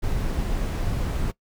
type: noise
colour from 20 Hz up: brown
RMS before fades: -25 dBFS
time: 0.02-1.32 s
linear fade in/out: 20 ms
effects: noise-tail reverb RT60 0.1 s tail -20 dB re dry